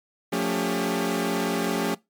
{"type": "tone cluster", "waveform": "sawtooth", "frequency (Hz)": [178.5, 223.7, 281.9, 400.4], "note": ["F3", "A3", "C#4", "G4"], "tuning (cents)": [38, 29, 29, 37], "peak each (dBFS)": -25, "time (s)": [0.32, 1.95], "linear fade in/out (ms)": 10, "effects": ["noise-tail reverb RT60 0.2 s tail -22 dB re dry", "MP3 96 kbps"]}